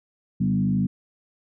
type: tone with frequency modulation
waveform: sine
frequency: 188.9 Hz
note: F#3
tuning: 36 cents sharp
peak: -19 dBFS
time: 0.4-0.87 s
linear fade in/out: 10 ms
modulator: 51.9 Hz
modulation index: 1.1
effects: none